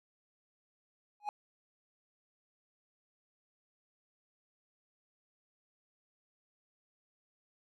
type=tone with exponential growth; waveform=triangle; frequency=830.6 Hz; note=G#5; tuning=in tune; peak=-27 dBFS; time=1.2-1.29 s; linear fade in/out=1 ms; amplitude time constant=18 ms; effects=none